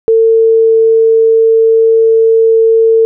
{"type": "tone", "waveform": "sine", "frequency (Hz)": 449.8, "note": "A4", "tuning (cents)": 38, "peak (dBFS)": -4, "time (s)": [0.08, 3.05], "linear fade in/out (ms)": 0, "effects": []}